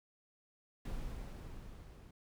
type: noise with level ramp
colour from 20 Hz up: brown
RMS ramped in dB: -41 to -54 dBFS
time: 0.85-2.11 s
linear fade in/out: 5 ms
effects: none